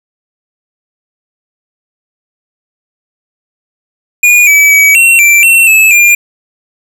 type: tone with pitch steps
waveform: square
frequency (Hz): 2441 / 2294 / 2276 / 2723 / 2347 / 2710 / 2604 / 2401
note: D#7 / D7 / C#7 / F7 / D7 / E7 / E7 / D7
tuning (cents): -34 / -41 / +45 / -44 / -2 / +47 / -22 / +38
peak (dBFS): -3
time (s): 4.23-6.15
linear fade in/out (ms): 5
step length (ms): 240
effects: none